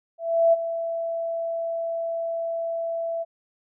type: tone with ADSR envelope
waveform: sine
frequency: 666 Hz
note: E5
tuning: 18 cents sharp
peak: -13 dBFS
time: 0.18-3.25 s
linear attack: 350 ms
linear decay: 22 ms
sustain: -12 dB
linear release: 32 ms
effects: none